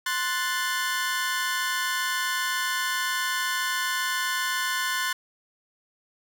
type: chord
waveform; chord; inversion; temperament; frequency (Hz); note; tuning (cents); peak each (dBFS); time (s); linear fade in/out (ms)
sawtooth; F# diminished; second; equal; 1046.5 / 1480 / 1760; C6 / F#6 / A6; 0 / 0 / 0; -26; 0.06-5.13; 5
effects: none